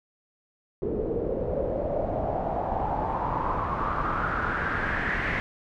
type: noise with low-pass filter sweep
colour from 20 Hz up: pink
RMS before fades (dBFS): -28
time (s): 0.82-5.4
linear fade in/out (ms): 0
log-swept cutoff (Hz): 410 to 2000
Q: 5.4
effects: none